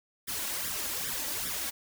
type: noise with flanger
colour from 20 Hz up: white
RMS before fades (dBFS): -34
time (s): 0.27-1.71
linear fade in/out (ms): 20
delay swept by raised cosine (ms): 0.55 to 3.65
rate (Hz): 2.5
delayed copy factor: +0.85
effects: none